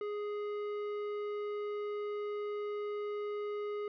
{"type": "tone with tanh clipping", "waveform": "sine", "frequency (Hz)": 415.3, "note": "G#4", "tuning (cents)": 0, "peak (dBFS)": -37, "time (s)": [0.01, 3.88], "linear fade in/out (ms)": 2, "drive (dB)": 12, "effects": []}